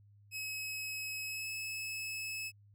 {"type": "tone with pitch glide", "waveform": "sawtooth", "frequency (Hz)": [2563, 2591], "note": ["E7", "E7"], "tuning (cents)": [-49, -30], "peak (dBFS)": -35, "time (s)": [0.31, 2.52], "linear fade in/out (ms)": 50, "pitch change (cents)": 19, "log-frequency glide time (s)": [1.25, 1.47], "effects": ["added 102 Hz sine -59 dBFS peak until 2.74 s"]}